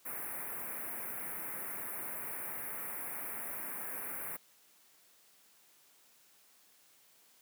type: band-stop noise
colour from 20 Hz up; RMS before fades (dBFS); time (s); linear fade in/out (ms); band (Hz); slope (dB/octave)
white; -41; 0.05-4.37; 10; 2300 to 9900; 48
effects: white hiss -65 dBFS RMS until 7.41 s + high-pass 150 Hz 12 dB/octave